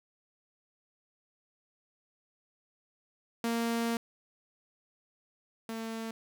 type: tone pair in turn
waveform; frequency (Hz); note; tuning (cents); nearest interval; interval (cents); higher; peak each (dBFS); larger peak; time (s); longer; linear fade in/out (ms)
sawtooth; 231.8 / 225.1; A#3 / A3; -10 / +40; minor second; 50; first; -25 / -32; first; 3.44-3.97 / 5.69-6.11; first; 2
effects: none